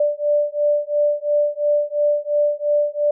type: beating tone pair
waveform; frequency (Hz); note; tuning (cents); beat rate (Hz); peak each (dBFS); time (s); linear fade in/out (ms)
sine; 587.3 / 590.2; D5 / D5; 0 / +8; 2.9; -19; 0-3.11; 5
effects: none